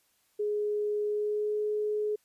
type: tone with pitch glide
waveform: sine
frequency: 417.8 to 422.2 Hz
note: G#4 to G#4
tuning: +10 to +29 cents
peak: -27 dBFS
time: 0.39-2.16 s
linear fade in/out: 10 ms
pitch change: +19 cents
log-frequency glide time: 1.05-1.6 s
effects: white hiss -70 dBFS RMS until 2.24 s + resampled to 32000 Hz